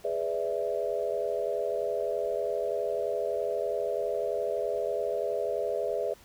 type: chord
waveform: sine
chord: E dominant seventh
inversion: first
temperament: equal with one note detuned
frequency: 415.3 / 498.5 / 587.3 / 659.3 Hz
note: G#4 / B4 / D5 / E5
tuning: 0 / +16 / 0 / 0 cents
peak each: -33 dBFS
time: 0.04-6.14 s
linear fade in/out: 10 ms
effects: pink hiss -56 dBFS RMS until 6.24 s